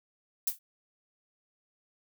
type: noise with exponential decay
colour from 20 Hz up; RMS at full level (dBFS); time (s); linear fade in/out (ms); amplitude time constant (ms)
violet; -24; 0.47-0.59; 5; 25
effects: none